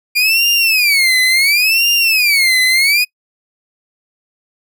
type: tone with vibrato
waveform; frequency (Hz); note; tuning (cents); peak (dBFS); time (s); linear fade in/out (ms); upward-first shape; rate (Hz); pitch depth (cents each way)
30% pulse; 2382; D7; +24; -7; 0.15-3.05; 20; sine; 0.71; 280
effects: noise-tail reverb RT60 0.1 s tail -25 dB re dry